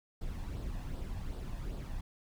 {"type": "noise with flanger", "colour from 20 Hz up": "brown", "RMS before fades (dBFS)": -39, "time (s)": [0.21, 2.01], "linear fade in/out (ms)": 5, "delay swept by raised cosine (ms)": [0.22, 1.17], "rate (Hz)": 2.6, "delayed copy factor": 0.5, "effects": []}